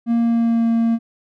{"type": "tone with pitch glide", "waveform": "triangle", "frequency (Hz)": [233.1, 229.6], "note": ["A#3", "A#3"], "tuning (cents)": [0, -26], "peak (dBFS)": -12, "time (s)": [0.06, 0.99], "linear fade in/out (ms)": 50, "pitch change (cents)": -26, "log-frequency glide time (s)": [0.18, 0.69], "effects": []}